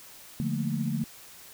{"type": "chord", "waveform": "sine", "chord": "Bb major seventh", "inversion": "first", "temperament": "just", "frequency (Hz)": [145.68, 174.81, 218.5, 233.1], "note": ["D3", "F3", "A3", "Bb3"], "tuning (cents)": [-14, 2, -12, 0], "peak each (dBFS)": [-31, -34, -31, -34], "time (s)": [0.4, 1.04], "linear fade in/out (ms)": 0, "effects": ["white hiss -49 dBFS RMS until 1.53 s"]}